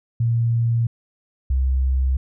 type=tone pair in turn; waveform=sine; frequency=116.54 / 65.41 Hz; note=A#2 / C2; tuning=0 / 0 cents; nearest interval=minor seventh; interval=1000 cents; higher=first; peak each=-16 dBFS; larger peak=neither; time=0.2-0.87 / 1.5-2.17 s; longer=neither; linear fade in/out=5 ms; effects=none